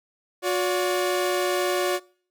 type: tone pair together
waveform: sawtooth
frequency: 361.3 / 573 Hz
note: F#4 / D5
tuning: -41 / -43 cents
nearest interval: minor sixth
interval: 798 cents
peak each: -20 / -22 dBFS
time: 0.42-2 s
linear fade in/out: 50 ms
effects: noise-tail reverb RT60 0.5 s tail -24 dB re dry